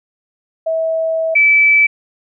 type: tone pair in turn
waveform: sine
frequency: 648 / 2309 Hz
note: E5 / D7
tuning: -30 / -30 cents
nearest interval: octave + minor seventh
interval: 2200 cents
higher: second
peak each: -14 / -7 dBFS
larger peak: second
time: 0.66-1.35 / 1.35-1.87 s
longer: first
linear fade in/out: 10 ms
effects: none